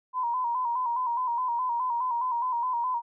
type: tone with vibrato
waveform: sine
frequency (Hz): 977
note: B5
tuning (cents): -19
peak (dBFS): -25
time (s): 0.13-3.02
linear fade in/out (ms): 50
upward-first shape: square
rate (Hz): 4.8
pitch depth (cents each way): 63
effects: none